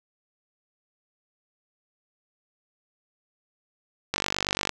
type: click train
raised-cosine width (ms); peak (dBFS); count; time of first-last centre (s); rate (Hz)
0.2; -7; 28; 4.14-4.693; 48.8
effects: none